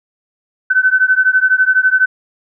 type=beating tone pair; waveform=sine; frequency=1512 / 1524 Hz; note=F#6 / G6; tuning=+37 / -49 cents; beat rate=12 Hz; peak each=-12 dBFS; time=0.7-2.06 s; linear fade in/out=10 ms; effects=none